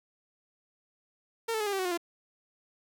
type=tone with pitch steps; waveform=sawtooth; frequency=457 / 438.6 / 421 / 404.1 / 387.9 / 372.3 / 357.3 / 343 Hz; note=A#4 / A4 / G#4 / G#4 / G4 / F#4 / F4 / F4; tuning=-34 / -6 / +24 / -47 / -18 / +11 / +40 / -31 cents; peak=-25 dBFS; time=1.48-1.976 s; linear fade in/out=10 ms; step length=62 ms; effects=none